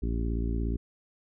harmonic tone, 57 Hz, A#1, 38 cents flat, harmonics 1 / 2 / 3 / 4 / 5 / 6 / 7, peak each -28 / -36 / -40 / -37 / -38 / -42 / -42 dBFS, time 0.02-0.77 s, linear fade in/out 10 ms, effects none

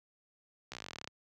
slowing click train, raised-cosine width 0.2 ms, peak -24 dBFS, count 17, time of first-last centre 0.72-1.075 s, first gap 15 ms, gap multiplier 1.05, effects high-pass 80 Hz 12 dB/octave

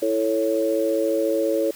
sine chord, A major, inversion second, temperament equal, 329.6 / 440 / 554.4 Hz, E4 / A4 / C#5, 0 / 0 / 0 cents, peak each -24 / -24 / -22 dBFS, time 0.02-1.71 s, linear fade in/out 5 ms, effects white hiss -43 dBFS RMS until 1.75 s

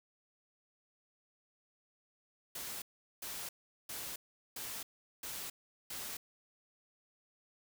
white noise bursts, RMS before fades -43 dBFS, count 6, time 2.55-6.17 s, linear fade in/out 5 ms, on 270 ms, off 400 ms, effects none

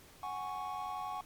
triangle chord, F# suspended second, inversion none, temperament equal, 740 / 830.6 / 1108.7 Hz, F#5 / G#5 / C#6, 0 / 0 / 0 cents, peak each -40 / -40 / -39 dBFS, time 0.23-1.21 s, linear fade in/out 2 ms, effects pink hiss -58 dBFS RMS until 1.25 s + MP3 96 kbps

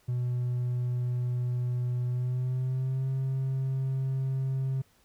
triangle tone with pitch glide, 123.4 to 133.02 Hz, B2 to C3, -1 to +29 cents, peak -24 dBFS, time 0.08-4.82 s, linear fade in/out 10 ms, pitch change +130 cents, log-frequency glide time 2.07-3.09 s, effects tanh soft clip ceiling -21 dBFS + pink hiss -65 dBFS RMS until 5.04 s

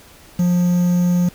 triangle tone with quantisation, 177 Hz, F3, 23 cents sharp, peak -11 dBFS, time 0.39-1.29 s, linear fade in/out 5 ms, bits 6, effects pink hiss -45 dBFS RMS until 1.34 s

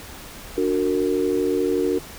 sine chord, D augmented, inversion none, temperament just, 293.7 / 367.1 / 458.9 Hz, D4 / F#4 / A#4, 0 / -14 / -27 cents, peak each -24 / -22 / -23 dBFS, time 0.57-1.99 s, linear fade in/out 10 ms, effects pink hiss -39 dBFS RMS until 2.18 s

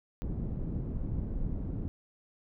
pink low-pass noise, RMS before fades -34 dBFS, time 0.22-1.88 s, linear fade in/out 0 ms, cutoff 220 Hz, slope 12 dB/octave, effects none

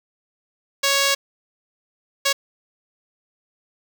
5% pulse tone bursts at uneven times, 554.4 Hz, C#5, in tune, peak -5 dBFS, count 2, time 0.83-1.15 / 2.25-2.33 s, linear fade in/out 10 ms, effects none

